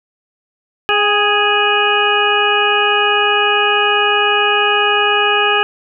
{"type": "harmonic tone with a mistuned harmonic", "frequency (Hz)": 415.3, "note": "G#4", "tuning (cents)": 0, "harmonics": [1, 2, 3, 4, 6, 7], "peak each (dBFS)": [-18, -18, -18, -18, -18, -18], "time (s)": [0.89, 5.63], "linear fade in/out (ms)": 0, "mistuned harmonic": 2, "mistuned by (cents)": -30, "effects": []}